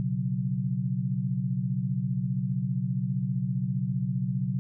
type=chord; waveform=sine; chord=B suspended second; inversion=none; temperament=equal; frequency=123.47 / 138.59 / 185 Hz; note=B2 / C#3 / F#3; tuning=0 / 0 / 0 cents; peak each=-30 dBFS; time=0-4.59 s; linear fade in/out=0 ms; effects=none